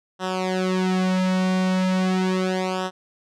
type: tone with flanger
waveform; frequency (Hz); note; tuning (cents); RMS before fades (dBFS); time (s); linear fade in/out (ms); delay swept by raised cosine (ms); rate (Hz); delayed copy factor
sawtooth; 185.9; F#3; +8; -22; 0.19-2.91; 50; 0.44 to 3.04; 0.37; -1
effects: low-pass 6000 Hz 12 dB/octave